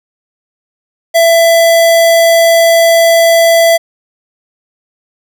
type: tone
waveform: square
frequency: 667 Hz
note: E5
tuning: 20 cents sharp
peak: -5 dBFS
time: 1.14-3.78 s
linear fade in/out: 20 ms
effects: none